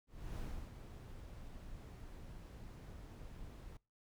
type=noise with ADSR envelope; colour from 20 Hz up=brown; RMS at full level=-43 dBFS; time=0.07-3.77 s; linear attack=310 ms; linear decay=320 ms; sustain=-8 dB; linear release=3 ms; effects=noise-tail reverb RT60 0.3 s tail -24 dB re dry